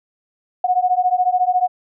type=beating tone pair; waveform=sine; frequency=723 / 737 Hz; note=F#5 / F#5; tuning=-40 / -7 cents; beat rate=14 Hz; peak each=-17 dBFS; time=0.64-1.68 s; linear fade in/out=5 ms; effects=none